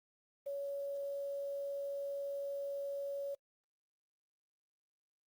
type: tone with quantisation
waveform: sine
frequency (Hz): 561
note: C#5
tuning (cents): +21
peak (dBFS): -37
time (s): 0.46-3.35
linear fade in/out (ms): 10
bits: 10
effects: noise-tail reverb RT60 0.1 s tail -25 dB re dry + Opus 32 kbps